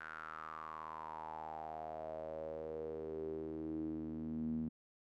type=tone with band-pass filter sweep; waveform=sawtooth; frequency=79 Hz; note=D#2; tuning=27 cents sharp; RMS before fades=-44 dBFS; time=0-4.69 s; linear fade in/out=10 ms; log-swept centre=1500 to 220 Hz; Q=7.5; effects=none